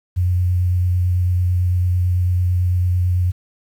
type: tone with vibrato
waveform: sine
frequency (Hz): 90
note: F#2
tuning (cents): -47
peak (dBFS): -14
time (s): 0.16-3.32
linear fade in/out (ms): 20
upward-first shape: sine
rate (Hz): 9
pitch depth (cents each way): 16
effects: 8-bit